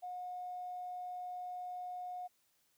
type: tone with tanh clipping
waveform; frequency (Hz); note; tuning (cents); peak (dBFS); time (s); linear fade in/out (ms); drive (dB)
triangle; 723; F#5; -40; -40; 0.02-2.28; 20; 2
effects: white hiss -75 dBFS RMS until 2.77 s